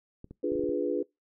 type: clicks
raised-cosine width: 3 ms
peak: -31 dBFS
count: 7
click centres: 0.244 / 0.31 / 0.52 / 0.555 / 0.594 / 0.638 / 0.692 s
type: chord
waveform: sine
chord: D diminished seventh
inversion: none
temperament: equal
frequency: 293.7 / 349.2 / 415.3 / 493.9 Hz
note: D4 / F4 / Ab4 / Cb5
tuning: 0 / 0 / 0 / 0 cents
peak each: -32 dBFS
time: 0.43-1.03 s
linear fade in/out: 10 ms
effects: noise-tail reverb RT60 0.2 s tail -24 dB re dry